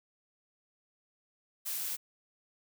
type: noise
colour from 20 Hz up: blue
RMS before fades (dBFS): -36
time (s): 1.65-1.97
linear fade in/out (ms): 20
effects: none